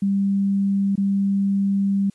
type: tone with dropouts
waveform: sine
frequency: 197.5 Hz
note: G3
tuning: 13 cents sharp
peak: -17 dBFS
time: 0.02-2.1 s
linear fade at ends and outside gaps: 5 ms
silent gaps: 0.956-0.977 s
effects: white hiss -61 dBFS RMS until 2.14 s + resampled to 24000 Hz